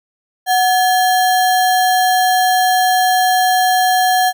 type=tone with sample-and-hold; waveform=sine; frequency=740 Hz; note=F#5; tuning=in tune; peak=-10 dBFS; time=0.46-4.33 s; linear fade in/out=50 ms; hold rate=2450 Hz; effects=none